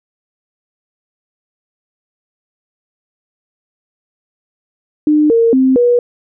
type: tone with pitch steps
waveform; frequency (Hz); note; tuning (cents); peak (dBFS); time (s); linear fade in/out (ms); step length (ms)
sine; 301.9 / 460.1 / 261.6 / 483.9; D4 / A#4 / C4 / B4; +48 / -23 / 0 / -35; -7; 5.07-5.99; 2; 230
effects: none